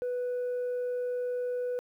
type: tone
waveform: sine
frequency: 493.9 Hz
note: B4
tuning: in tune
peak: -27 dBFS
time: 0.02-1.79 s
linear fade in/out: 0 ms
effects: tanh soft clip ceiling -28 dBFS + 11-bit